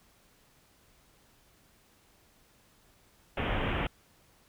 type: low-pass noise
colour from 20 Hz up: pink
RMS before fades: -31 dBFS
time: 3.37-3.87 s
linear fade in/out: 5 ms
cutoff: 3300 Hz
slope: 96 dB/octave
effects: pink hiss -64 dBFS RMS until 4.48 s